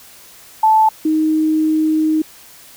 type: tone pair in turn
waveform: sine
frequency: 875 / 312.6 Hz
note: A5 / D#4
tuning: -10 / +8 cents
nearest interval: octave + tritone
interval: 1782 cents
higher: first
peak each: -8 / -12 dBFS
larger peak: first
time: 0.63-0.89 / 1.05-2.22 s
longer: second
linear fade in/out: 5 ms
effects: white hiss -42 dBFS RMS until 2.76 s